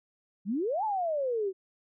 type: exponential two-way sweep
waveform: sine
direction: up then down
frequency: 180 to 896 to 367.7 Hz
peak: -27 dBFS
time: 0.45-1.53 s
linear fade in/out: 50 ms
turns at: 0.84 s
effects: none